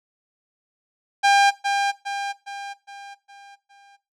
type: tone with echo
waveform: sawtooth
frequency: 800 Hz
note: G5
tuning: 35 cents sharp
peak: -10 dBFS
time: 1.23-1.51 s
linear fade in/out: 20 ms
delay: 410 ms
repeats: 6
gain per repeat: -6 dB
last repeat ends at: 3.97 s
effects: noise-tail reverb RT60 0.3 s tail -17 dB re dry + low-pass 6000 Hz 12 dB/octave